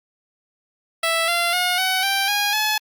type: tone with pitch steps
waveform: 10% pulse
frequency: 660 / 689.2 / 719.7 / 751.6 / 784.9 / 819.6 / 855.9 Hz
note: E5 / F5 / F#5 / F#5 / G5 / G#5 / A5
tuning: +2 / -23 / -48 / +27 / +2 / -23 / -48 cents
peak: -10 dBFS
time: 1.03-2.78 s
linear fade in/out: 5 ms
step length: 250 ms
effects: Opus 48 kbps